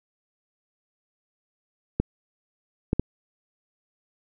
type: clicks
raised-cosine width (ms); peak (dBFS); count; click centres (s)
3; -8; 3; 2 / 2.931 / 2.996
effects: none